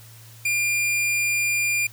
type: tone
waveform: 45% pulse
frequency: 2400 Hz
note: D7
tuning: 37 cents sharp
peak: -20 dBFS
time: 0.45-1.87 s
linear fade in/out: 5 ms
effects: added 113 Hz sine -45 dBFS peak until 1.92 s + white hiss -49 dBFS RMS until 1.92 s